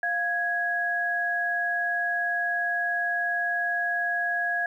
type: tone pair together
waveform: sine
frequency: 698.4 / 1661.2 Hz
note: F5 / G#6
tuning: 0 / 0 cents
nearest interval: octave + minor third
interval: 1500 cents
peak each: -30 / -25 dBFS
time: 0.03-4.66 s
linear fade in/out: 2 ms
effects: 10-bit